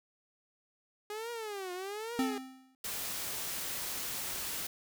sawtooth tone with vibrato, 412.3 Hz, G#4, 13 cents flat, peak -34 dBFS, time 1.1-2.38 s, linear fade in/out 2 ms, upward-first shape triangle, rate 1.2 Hz, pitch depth 260 cents each way
square tone with exponential decay, 261.6 Hz, C4, in tune, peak -27 dBFS, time 2.19-2.75 s, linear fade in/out 1 ms, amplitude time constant 120 ms
white noise, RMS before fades -38 dBFS, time 2.84-4.67 s, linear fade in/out 5 ms
effects none

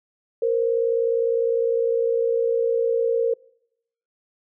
sine tone pair together, 463.2 / 523 Hz, A#4 / C5, -11 / -1 cents, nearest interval major second, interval 210 cents, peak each -19 / -25 dBFS, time 0.42-3.34 s, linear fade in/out 5 ms, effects noise-tail reverb RT60 0.8 s tail -25 dB re dry

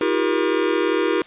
square tone cluster, 320.8 / 358.1 / 400.9 / 473.6 Hz, E4 / F4 / G4 / A#4, -47 / +43 / +39 / +27 cents, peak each -24 dBFS, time 0.01-1.22 s, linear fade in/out 2 ms, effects white hiss -44 dBFS RMS until 1.26 s + resampled to 8000 Hz

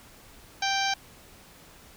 harmonic tone, 784 Hz, G5, in tune, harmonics 1 / 2 / 3 / 4 / 5 / 6 / 7 / 8, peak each -28 / -31 / -33 / -34 / -35 / -36 / -36 / -37 dBFS, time 0.62-0.94 s, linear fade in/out 5 ms, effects pink hiss -52 dBFS RMS until 1.96 s

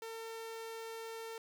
sawtooth tone, 451.9 Hz, A4, 46 cents sharp, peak -39 dBFS, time 0.02-1.38 s, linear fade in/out 2 ms, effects none

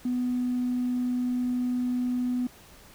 triangle tone, 248.2 Hz, B3, 9 cents sharp, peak -21 dBFS, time 0.05-2.47 s, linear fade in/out 5 ms, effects tanh soft clip ceiling -22 dBFS + pink hiss -52 dBFS RMS until 2.94 s

